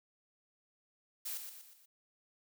blue noise with echo, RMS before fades -40 dBFS, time 1.25-1.38 s, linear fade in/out 10 ms, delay 120 ms, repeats 4, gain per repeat -6 dB, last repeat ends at 1.86 s, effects none

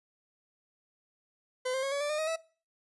40% pulse tone with pitch steps, 509 / 527.3 / 546.2 / 565.8 / 586 / 607.1 / 628.8 / 651.4 Hz, C5 / C5 / C#5 / C#5 / D5 / D#5 / D#5 / E5, -48 / +13 / -26 / +35 / -4 / -43 / +18 / -21 cents, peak -29 dBFS, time 1.65-2.362 s, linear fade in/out 10 ms, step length 89 ms, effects noise-tail reverb RT60 0.4 s tail -21 dB re dry + resampled to 24000 Hz

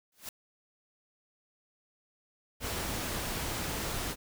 white noise with exponential growth, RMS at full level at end -37 dBFS, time 0.12-0.29 s, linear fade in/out 2 ms, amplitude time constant 35 ms
pink noise, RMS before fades -35 dBFS, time 2.6-4.16 s, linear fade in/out 50 ms
effects none

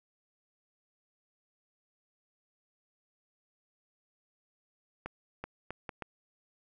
accelerating click train, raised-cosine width 0.5 ms, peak -23 dBFS, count 5, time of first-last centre 5.06-6.023 s, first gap 380 ms, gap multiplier 0.7, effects none

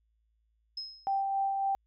sine tone with exponential decay, 5140 Hz, E8, 45 cents flat, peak -33 dBFS, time 0.77-1.22 s, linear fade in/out 5 ms, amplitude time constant 97 ms
sine tone with tremolo, 784 Hz, G5, in tune, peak -26 dBFS, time 1.07-1.75 s, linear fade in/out 0 ms, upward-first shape sine, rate 3.6 Hz, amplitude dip 30%
effects added 55 Hz sine -70 dBFS peak until 1.86 s

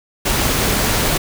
pink noise, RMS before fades -17 dBFS, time 0.25-1.18 s, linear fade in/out 10 ms, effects none

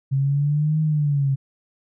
sine exponential two-way sweep, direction up then down, 134.4 to 157 to 134.4 Hz, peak -17 dBFS, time 0.11-1.36 s, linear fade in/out 20 ms, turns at 0.81 s, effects none

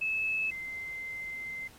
sine tone pair in turn, 2602 / 2076 Hz, E7 / C7, -23 / -14 cents, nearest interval major third, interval 391 cents, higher first, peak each -28 / -36 dBFS, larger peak first, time 0.01-0.51 / 0.51-1.68 s, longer second, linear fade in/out 10 ms, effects pink hiss -56 dBFS RMS until 1.78 s + AAC 48 kbps

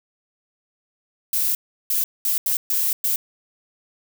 violet noise bursts at uneven times, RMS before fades -21 dBFS, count 6, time 1.33-1.55 / 1.9-2.04 / 2.25-2.38 / 2.46-2.57 / 2.7-2.93 / 3.04-3.16 s, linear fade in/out 2 ms, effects none

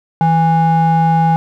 triangle ring-modulated tone, 329.6 Hz, E4, in tune, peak -4 dBFS, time 0.21-1.36 s, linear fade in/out 0 ms, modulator 492 Hz, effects none

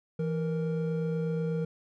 triangle tone pair together, 164.81 / 466.2 Hz, E3 / A#4, 0 / 0 cents, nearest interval octave + tritone, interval 1800 cents, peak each -27 / -31 dBFS, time 0.19-1.65 s, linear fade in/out 5 ms, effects none

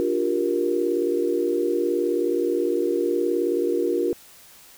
sine chord, G minor seventh, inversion second, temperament just, 294 / 352.8 / 392 / 470.4 Hz, D4 / F4 / G4 / Bb4, +2 / +18 / 0 / +16 cents, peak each -28 / -23 / -28 / -25 dBFS, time 0-4.13 s, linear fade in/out 0 ms, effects white hiss -49 dBFS RMS until 4.77 s

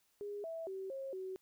sine tone with pitch steps, 409.8 / 656 / 383.3 / 539 / 376.4 Hz, G#4 / E5 / G4 / C#5 / F#4, -23 / -9 / -39 / -49 / +30 cents, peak -40 dBFS, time 0.21-1.36 s, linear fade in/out 0 ms, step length 230 ms, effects white hiss -75 dBFS RMS until 1.41 s

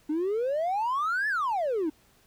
triangle exponential two-way sweep, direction up then down, 293.7 to 1773 to 293.7 Hz, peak -22 dBFS, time 0.09-1.9 s, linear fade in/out 10 ms, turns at 1.28 s, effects tanh soft clip ceiling -21 dBFS + pink hiss -62 dBFS RMS until 2.26 s

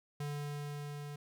square tone with level ramp, 145.7 Hz, D3, 13 cents flat, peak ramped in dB -37 to -43 dBFS, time 0.2-1.16 s, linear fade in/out 5 ms, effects none

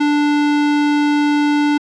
square tone, 293.7 Hz, D4, in tune, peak -13 dBFS, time 0-1.78 s, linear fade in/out 10 ms, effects low-pass 4000 Hz 12 dB/octave

